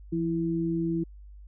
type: tone pair together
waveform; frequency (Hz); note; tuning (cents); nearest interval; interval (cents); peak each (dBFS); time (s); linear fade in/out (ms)
sine; 169.35 / 330; E3 / E4; +47 / +2; octave; 1155; -29 / -27; 0.12-1.04; 10
effects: added 50 Hz sine -44 dBFS peak until 1.47 s